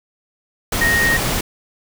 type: tone in noise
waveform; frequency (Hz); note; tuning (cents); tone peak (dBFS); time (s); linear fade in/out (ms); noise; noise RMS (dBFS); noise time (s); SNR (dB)
sine; 1864.7; A#6; 0; -14; 0.81-1.17; 5; pink; -20; 0.72-1.41; +3
effects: none